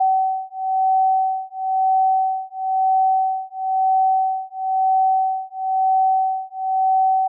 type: beating tone pair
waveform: sine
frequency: 760 / 761 Hz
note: F#5 / F#5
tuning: +46 / +48 cents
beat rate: 1 Hz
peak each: -19 / -19 dBFS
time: 0-7.28 s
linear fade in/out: 10 ms
effects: none